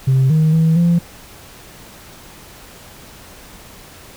sine tone with pitch steps, 132.3 / 156.8 / 161.4 / 171.3 Hz, C3 / D#3 / E3 / F3, +20 / +14 / -36 / -33 cents, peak -8 dBFS, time 0.07-0.99 s, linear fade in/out 10 ms, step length 230 ms, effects tanh soft clip ceiling -8 dBFS + pink hiss -40 dBFS RMS until 4.16 s

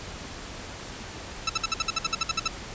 10% pulse tone bursts, 1318.5 Hz, E6, in tune, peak -14 dBFS, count 13, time 1.47-2.479 s, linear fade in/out 5 ms, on 25 ms, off 57 ms, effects pink hiss -39 dBFS RMS until 2.74 s + resampled to 16000 Hz

